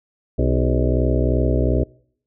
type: harmonic tone with a mistuned harmonic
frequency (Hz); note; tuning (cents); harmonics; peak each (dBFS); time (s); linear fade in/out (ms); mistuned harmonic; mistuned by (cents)
62.7; B1; +27; 1 / 2 / 4 / 5 / 6 / 7 / 8 / 9 / 10; -19 / -22 / -25 / -26 / -27 / -27 / -28 / -29 / -29; 0.38-1.84; 10; 7; -89
effects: noise-tail reverb RT60 0.6 s tail -24 dB re dry